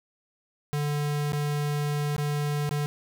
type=tone with dropouts; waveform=square; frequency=146.83 Hz; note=D3; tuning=in tune; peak=-26 dBFS; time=0.73-2.86 s; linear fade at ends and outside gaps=0 ms; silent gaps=1.321-1.332 / 2.164-2.181 / 2.692-2.71 s; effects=none